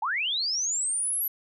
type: linear sweep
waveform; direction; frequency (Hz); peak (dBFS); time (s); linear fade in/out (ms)
sine; up; 784 to 11910; -25; 0.02-1.28; 5
effects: none